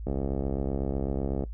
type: click train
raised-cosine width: 2 ms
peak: -17 dBFS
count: 94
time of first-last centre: 0.07-1.438 s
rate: 68 Hz
effects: noise-tail reverb RT60 0.1 s tail -19 dB re dry + added 54 Hz sine -34 dBFS peak until 1.53 s